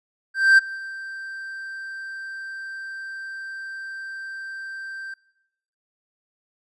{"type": "tone with ADSR envelope", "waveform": "triangle", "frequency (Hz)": 1568, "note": "G6", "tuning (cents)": 0, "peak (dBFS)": -7, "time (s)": [0.34, 5.14], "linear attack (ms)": 240, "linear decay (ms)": 16, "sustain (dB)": -23, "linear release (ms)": 4, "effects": ["noise-tail reverb RT60 0.9 s tail -23 dB re dry", "resampled to 24000 Hz"]}